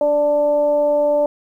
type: tone with frequency modulation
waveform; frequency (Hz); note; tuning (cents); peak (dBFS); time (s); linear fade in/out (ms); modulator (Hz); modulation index
sine; 587.3; D5; 0; -13; 0.01-1.26; 2; 296; 0.43
effects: 9-bit